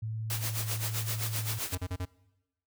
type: tone with vibrato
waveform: sine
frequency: 110 Hz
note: A2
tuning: in tune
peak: -32 dBFS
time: 0.02-1.59 s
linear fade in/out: 10 ms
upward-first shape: triangle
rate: 1.2 Hz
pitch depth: 9 cents each way
type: noise with tremolo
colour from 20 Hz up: white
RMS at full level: -33 dBFS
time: 0.3-1.75 s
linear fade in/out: 2 ms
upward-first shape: sine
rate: 7.7 Hz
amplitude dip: 75%
type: tone bursts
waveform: square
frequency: 90.9 Hz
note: F#2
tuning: 30 cents flat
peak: -32 dBFS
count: 4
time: 1.72-2.054 s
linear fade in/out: 10 ms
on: 58 ms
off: 34 ms
effects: noise-tail reverb RT60 1.0 s tail -22 dB re dry